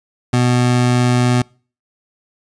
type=tone; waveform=25% pulse; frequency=123.47 Hz; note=B2; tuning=in tune; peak=-8 dBFS; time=0.33-1.42 s; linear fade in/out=5 ms; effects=noise-tail reverb RT60 0.4 s tail -26 dB re dry + resampled to 22050 Hz